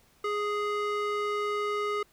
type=tone with band-pass filter; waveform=square; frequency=415.3 Hz; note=G#4; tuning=in tune; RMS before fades=-30 dBFS; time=0.24-2.03 s; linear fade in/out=5 ms; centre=1200 Hz; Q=0.94; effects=pink hiss -63 dBFS RMS until 2.12 s